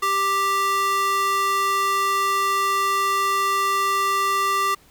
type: tone with high-pass filter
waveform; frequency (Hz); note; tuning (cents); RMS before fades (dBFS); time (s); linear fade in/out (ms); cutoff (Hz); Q
square; 392.7; G4; +3; -21; 0.02-4.75; 10; 940; 3.7
effects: pink hiss -54 dBFS RMS until 4.9 s